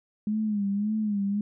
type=tone with vibrato; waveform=sine; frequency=207.7 Hz; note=G#3; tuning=in tune; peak=-24 dBFS; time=0.27-1.41 s; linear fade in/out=2 ms; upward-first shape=sine; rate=1.8 Hz; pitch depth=81 cents each way; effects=none